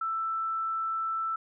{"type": "tone", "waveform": "sine", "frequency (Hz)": 1326, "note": "E6", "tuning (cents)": 10, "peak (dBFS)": -28, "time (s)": [0.01, 1.36], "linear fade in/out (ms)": 5, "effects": []}